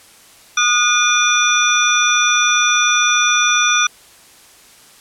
sine tone cluster, 1229 / 1456 / 2429 / 3515 / 5870 Hz, D#6 / F#6 / D#7 / A7 / F#8, -22 / -28 / -42 / -2 / -15 cents, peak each -18 dBFS, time 0.57-3.87 s, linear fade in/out 5 ms, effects white hiss -45 dBFS RMS until 5 s + low-pass 11000 Hz 12 dB/octave

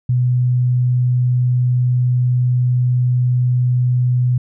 sine tone, 124.5 Hz, B2, 14 cents sharp, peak -12 dBFS, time 0.09-4.38 s, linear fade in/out 5 ms, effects none

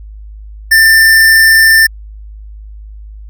square tone, 1787 Hz, A6, 26 cents sharp, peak -4 dBFS, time 0.71-1.87 s, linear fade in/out 10 ms, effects added 52 Hz sine -27 dBFS peak until 3.29 s

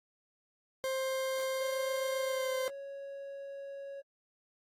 40% pulse tone with pitch glide, 527 to 519.4 Hz, C5 to C5, +12 to -13 cents, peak -31 dBFS, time 0.84-2.68 s, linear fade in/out 0 ms, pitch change -25 cents, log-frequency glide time 2.2-2.52 s
triangle tone, 554.4 Hz, C#5, in tune, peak -39 dBFS, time 1.6-4.02 s, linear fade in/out 20 ms
effects AAC 48 kbps

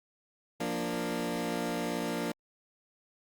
20% pulse chord, Bb major, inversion second, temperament equal, 174.61 / 233.1 / 293.7 Hz, F3 / Bb3 / D4, 0 / 0 / 0 cents, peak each -32 / -30 / -31 dBFS, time 0.6-2.32 s, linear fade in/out 5 ms, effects Opus 48 kbps

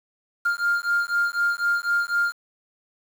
triangle beating tone pair, 1401 / 1405 Hz, F6 / F6, +5 / +10 cents, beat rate 4 Hz, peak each -21 dBFS, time 0.45-2.33 s, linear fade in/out 10 ms, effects tanh soft clip ceiling -13 dBFS + 7-bit

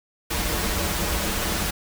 pink noise with comb filter, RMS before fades -25 dBFS, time 0.3-1.71 s, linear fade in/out 10 ms, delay 7.7 ms, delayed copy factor -0.7, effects none

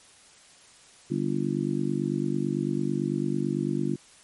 harmonic tone, 49 Hz, G1, in tune, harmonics 3 / 4 / 5 / 6 / 7, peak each -31 / -31 / -31 / -31 / -31 dBFS, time 1.1-3.96 s, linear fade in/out 10 ms, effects white hiss -54 dBFS RMS until 4.23 s + MP3 48 kbps

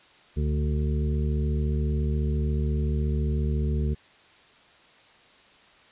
harmonic tone with a mistuned harmonic, 74.2 Hz, D2, 18 cents sharp, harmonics 1 / 2 / 3 / 5 / 6, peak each -24 / -29 / -33 / -37 / -40 dBFS, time 0.36-3.95 s, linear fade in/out 20 ms, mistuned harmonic 1, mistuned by -53 cents, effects white hiss -55 dBFS RMS until 5.91 s + resampled to 8000 Hz

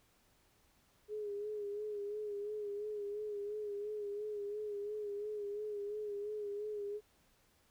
sine tone with vibrato, 415.3 Hz, G#4, in tune, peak -38 dBFS, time 1.08-7.01 s, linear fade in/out 50 ms, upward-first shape sine, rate 2.9 Hz, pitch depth 47 cents each way, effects pink hiss -71 dBFS RMS until 7.7 s

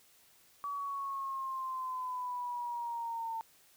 sine exponential sweep, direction down, 1143 to 900 Hz, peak -35 dBFS, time 0.64-3.41 s, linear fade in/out 0 ms, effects white hiss -64 dBFS RMS until 3.76 s

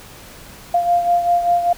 sine beating tone pair, 697 / 702.1 Hz, F5 / F5, -4 / +9 cents, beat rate 5.1 Hz, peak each -14 / -21 dBFS, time 0.74-1.73 s, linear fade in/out 5 ms, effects pink hiss -40 dBFS RMS until 1.77 s

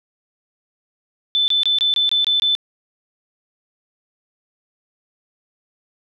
sine tone bursts, 3520 Hz, A7, in tune, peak -14 dBFS, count 8, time 1.35-2.551 s, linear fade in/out 0 ms, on 130 ms, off 23 ms, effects none

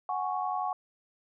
sine chord, F# suspended second, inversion none, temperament equal, 740 / 830.6 / 1108.7 Hz, F#5 / G#5 / C#6, 0 / 0 / 0 cents, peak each -32 / -34 / -34 dBFS, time 0.09-0.73 s, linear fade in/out 2 ms, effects none

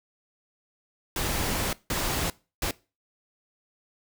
pink noise bursts at uneven times, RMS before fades -28 dBFS, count 3, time 1.16-1.73 / 1.9-2.3 / 2.62-2.71 s, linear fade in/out 2 ms, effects noise-tail reverb RT60 0.3 s tail -21 dB re dry

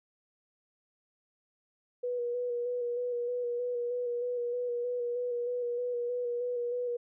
sine tone with vibrato, 485.7 Hz, B4, 29 cents flat, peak -30 dBFS, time 2.03-6.97 s, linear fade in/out 10 ms, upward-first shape square, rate 3.2 Hz, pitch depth 20 cents each way, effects none

